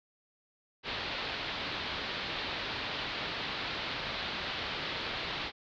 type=low-pass noise; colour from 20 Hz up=white; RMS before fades=-37 dBFS; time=0.83-5.52 s; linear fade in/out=50 ms; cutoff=4300 Hz; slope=48 dB/octave; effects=none